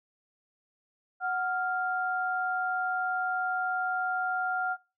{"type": "tone pair together", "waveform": "sine", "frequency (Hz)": [740, 1396.9], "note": ["F#5", "F6"], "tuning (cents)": [0, 0], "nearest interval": "major seventh", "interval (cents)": 1100, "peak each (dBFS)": [-30, -30], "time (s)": [1.2, 4.77], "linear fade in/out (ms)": 50, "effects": ["noise-tail reverb RT60 0.3 s tail -22 dB re dry"]}